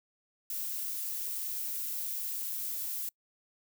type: noise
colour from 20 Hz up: violet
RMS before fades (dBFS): -36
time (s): 0.5-3.09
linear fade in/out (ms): 2
effects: noise-tail reverb RT60 0.1 s tail -26 dB re dry